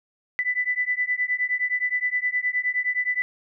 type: beating tone pair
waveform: sine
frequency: 1986 / 1995.6 Hz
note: B6 / B6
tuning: +9 / +17 cents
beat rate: 9.6 Hz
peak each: -25 dBFS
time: 0.39-3.22 s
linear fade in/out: 0 ms
effects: none